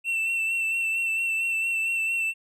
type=tone with vibrato; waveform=triangle; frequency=2688 Hz; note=E7; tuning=33 cents sharp; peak=-22 dBFS; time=0.04-2.34 s; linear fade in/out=50 ms; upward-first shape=sine; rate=4.4 Hz; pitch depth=26 cents each way; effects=none